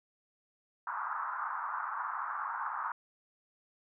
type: band-pass noise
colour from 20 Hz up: white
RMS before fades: -37 dBFS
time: 0.87-2.92 s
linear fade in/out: 2 ms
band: 890 to 1400 Hz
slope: 48 dB/octave
effects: none